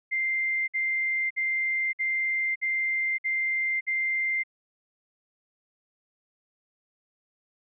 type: tone bursts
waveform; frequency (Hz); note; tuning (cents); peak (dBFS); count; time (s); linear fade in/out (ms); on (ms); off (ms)
sine; 2093; C7; 0; -24; 7; 0.11-4.436; 20; 570; 56
effects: none